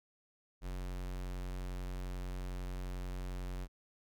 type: tone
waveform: square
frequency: 45.61 Hz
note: F#1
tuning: 24 cents flat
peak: -39 dBFS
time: 0.61-3.68 s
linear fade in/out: 50 ms
effects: none